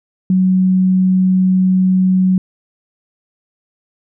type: tone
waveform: sine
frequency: 186.1 Hz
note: F#3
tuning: 10 cents sharp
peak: -9 dBFS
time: 0.3-2.38 s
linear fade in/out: 2 ms
effects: none